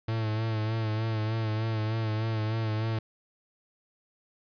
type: tone with vibrato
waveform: 45% pulse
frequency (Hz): 110.2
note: A2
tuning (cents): +3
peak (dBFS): -27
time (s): 0.08-2.99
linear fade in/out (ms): 5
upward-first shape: sine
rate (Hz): 3.3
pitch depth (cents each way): 41
effects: resampled to 11025 Hz + 11-bit